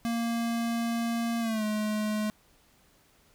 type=tone with pitch glide; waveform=square; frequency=232.3 to 213 Hz; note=A#3 to G#3; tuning=-6 to +44 cents; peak=-28 dBFS; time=0.05-2.3 s; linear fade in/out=0 ms; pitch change=-150 cents; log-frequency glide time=1.4-1.64 s; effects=pink hiss -63 dBFS RMS until 3.34 s